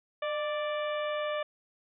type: harmonic tone with a mistuned harmonic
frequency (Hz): 587.3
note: D5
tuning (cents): 0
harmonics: 1 / 2 / 3 / 4 / 5 / 6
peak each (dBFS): -31 / -37 / -41 / -43 / -45 / -47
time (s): 0.22-1.43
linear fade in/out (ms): 5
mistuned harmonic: 1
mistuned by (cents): +43
effects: none